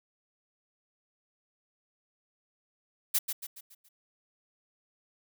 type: noise with echo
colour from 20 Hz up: blue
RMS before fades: -26 dBFS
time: 3.14-3.19 s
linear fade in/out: 10 ms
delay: 140 ms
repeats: 5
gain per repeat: -7 dB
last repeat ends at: 3.89 s
effects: none